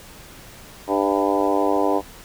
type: harmonic tone with a mistuned harmonic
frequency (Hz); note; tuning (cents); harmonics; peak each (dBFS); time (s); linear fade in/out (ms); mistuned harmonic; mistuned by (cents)
99.5; G2; +26; 3 / 4 / 5 / 6 / 7 / 8 / 9 / 10; -23 / -24 / -25 / -26 / -26 / -27 / -28 / -28; 0.87-2.02; 50; 7; -18
effects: pink hiss -43 dBFS RMS until 2.24 s